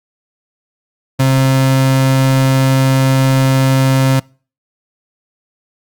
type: tone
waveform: 35% pulse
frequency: 133 Hz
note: C3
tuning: 29 cents sharp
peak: -7 dBFS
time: 1.19-4.2 s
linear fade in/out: 10 ms
effects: noise-tail reverb RT60 0.4 s tail -26 dB re dry + Opus 48 kbps